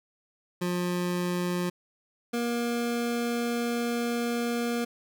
25% pulse tone pair in turn, 177.6 / 237.1 Hz, F3 / A#3, +29 / +30 cents, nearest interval perfect fourth, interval 501 cents, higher second, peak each -23 / -23 dBFS, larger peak neither, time 0.61-1.7 / 2.33-4.85 s, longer second, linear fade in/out 10 ms, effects none

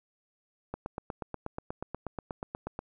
click train, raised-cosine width 1 ms, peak -21 dBFS, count 18, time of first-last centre 0.74-2.791 s, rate 8.29 Hz, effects none

